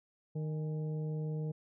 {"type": "harmonic tone with a mistuned harmonic", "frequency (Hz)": 154.4, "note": "D#3", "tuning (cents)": -13, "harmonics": [1, 2, 3, 4, 5], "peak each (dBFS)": [-34, -50, -44, -56, -60], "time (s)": [0.35, 1.52], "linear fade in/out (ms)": 10, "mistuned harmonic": 5, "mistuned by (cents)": 100, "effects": []}